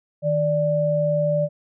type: tone pair together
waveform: sine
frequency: 155.79 / 587.3 Hz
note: D#3 / D5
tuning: +3 / 0 cents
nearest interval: octave + major seventh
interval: 2297 cents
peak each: -23 / -19 dBFS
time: 0.22-1.49 s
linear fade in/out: 50 ms
effects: none